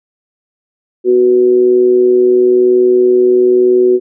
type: tone with amplitude modulation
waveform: sine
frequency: 370 Hz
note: F#4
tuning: in tune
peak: -3 dBFS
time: 1.04-4 s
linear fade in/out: 50 ms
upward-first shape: sine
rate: 121 Hz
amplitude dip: 55%
effects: none